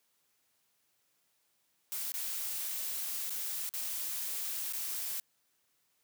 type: noise with dropouts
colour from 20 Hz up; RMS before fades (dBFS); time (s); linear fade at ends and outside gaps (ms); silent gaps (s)
blue; -37; 1.92-5.2; 0; 2.12-2.14 / 3.296-3.305 / 3.691-3.738 / 4.725-4.734
effects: white hiss -75 dBFS RMS until 6.03 s + high-pass 80 Hz 12 dB/octave